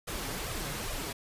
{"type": "noise with flanger", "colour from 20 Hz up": "pink", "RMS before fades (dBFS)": -36, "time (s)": [0.07, 1.13], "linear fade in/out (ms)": 10, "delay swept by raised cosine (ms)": [1.6, 7.3], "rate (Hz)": 2.4, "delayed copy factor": 0.7, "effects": ["resampled to 32000 Hz"]}